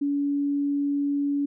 sine tone, 284.5 Hz, C#4, 45 cents sharp, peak -22 dBFS, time 0.01-1.46 s, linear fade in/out 10 ms, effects none

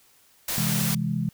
white noise, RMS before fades -28 dBFS, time 0.48-0.95 s, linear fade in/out 5 ms
sine chord, C augmented, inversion none, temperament equal, 130.81 / 164.81 / 207.7 Hz, C3 / E3 / G#3, 0 / 0 / 0 cents, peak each -29 / -27 / -28 dBFS, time 0.58-1.29 s, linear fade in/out 0 ms
effects white hiss -59 dBFS RMS until 1.33 s

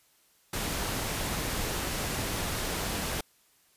pink noise, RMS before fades -32 dBFS, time 0.53-3.21 s, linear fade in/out 5 ms, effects white hiss -65 dBFS RMS until 3.76 s + resampled to 32000 Hz

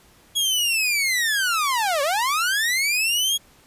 sawtooth linear two-way sweep, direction down then up, 3344 to 540 to 3344 Hz, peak -16 dBFS, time 0.35-3.38 s, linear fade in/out 20 ms, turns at 2.02 s, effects pink hiss -54 dBFS RMS until 3.66 s + resampled to 32000 Hz

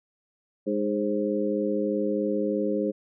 harmonic tone with a mistuned harmonic, 103.2 Hz, G#2, 10 cents flat, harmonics 2 / 3 / 4 / 5, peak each -29 / -29 / -29 / -29 dBFS, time 0.66-2.92 s, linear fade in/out 20 ms, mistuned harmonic 5, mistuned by +40 cents, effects none

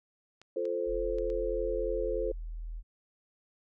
clicks, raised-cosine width 0.2 ms, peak -35 dBFS, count 4, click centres 0.416 / 0.654 / 1.185 / 1.301 s
sine chord, F major, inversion none, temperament equal, 349.2 / 440 / 523.3 Hz, F4 / A4 / C5, 0 / 0 / 0 cents, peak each -36 / -33 / -33 dBFS, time 0.56-2.32 s, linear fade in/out 5 ms
sine tone, 40.44 Hz, E1, 32 cents flat, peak -36 dBFS, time 0.86-2.83 s, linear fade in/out 50 ms
effects none

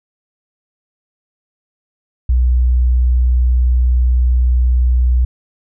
sine tone, 61.74 Hz, B1, in tune, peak -9 dBFS, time 2.29-5.25 s, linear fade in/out 5 ms, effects none

